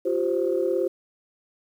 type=chord; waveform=sine; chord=F suspended second; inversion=none; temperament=equal with one note detuned; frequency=349.2 / 387 / 523.3 Hz; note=F4 / G4 / C5; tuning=0 / -22 / 0 cents; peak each=-25 dBFS; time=0.05-0.88 s; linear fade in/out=10 ms; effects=tanh soft clip ceiling -12 dBFS + 9-bit